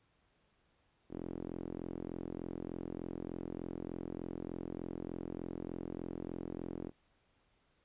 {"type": "tone with band-pass filter", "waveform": "sawtooth", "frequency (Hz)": 43.34, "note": "F1", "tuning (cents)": -12, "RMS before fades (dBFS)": -43, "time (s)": [1.09, 6.92], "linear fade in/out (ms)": 50, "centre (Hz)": 320, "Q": 2.1, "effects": ["pink hiss -74 dBFS RMS until 7.84 s", "resampled to 8000 Hz"]}